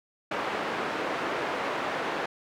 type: band-pass noise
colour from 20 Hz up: pink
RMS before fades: -31 dBFS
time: 0.31-2.26 s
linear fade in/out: 5 ms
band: 380 to 2000 Hz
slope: 12 dB/octave
effects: none